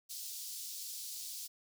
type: high-pass noise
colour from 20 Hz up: pink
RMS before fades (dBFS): -44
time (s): 0.09-1.48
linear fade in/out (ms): 20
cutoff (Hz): 4300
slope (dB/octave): 24
effects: none